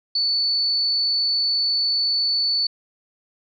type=tone; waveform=sine; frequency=4473 Hz; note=C#8; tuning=15 cents sharp; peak=-18 dBFS; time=0.15-2.67 s; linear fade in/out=5 ms; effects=none